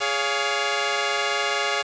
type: chord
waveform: 10% pulse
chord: Db major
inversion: second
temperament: equal with one note detuned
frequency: 415.3 / 561.8 / 698.5 Hz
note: Ab4 / Db5 / F5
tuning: 0 / +23 / 0 cents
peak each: -18 dBFS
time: 0-1.83 s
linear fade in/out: 20 ms
effects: resampled to 16000 Hz + 7-bit